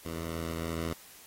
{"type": "tone with level ramp", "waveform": "10% pulse", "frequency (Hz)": 82.41, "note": "E2", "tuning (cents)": 0, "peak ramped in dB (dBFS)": [-28, -24], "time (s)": [0.05, 0.93], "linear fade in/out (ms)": 5, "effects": ["white hiss -53 dBFS RMS until 1.26 s", "AAC 48 kbps"]}